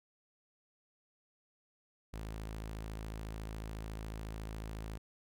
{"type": "tone", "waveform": "sawtooth", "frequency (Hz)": 54, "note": "A1", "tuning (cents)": -32, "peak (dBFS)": -37, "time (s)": [2.13, 4.98], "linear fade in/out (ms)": 10, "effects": []}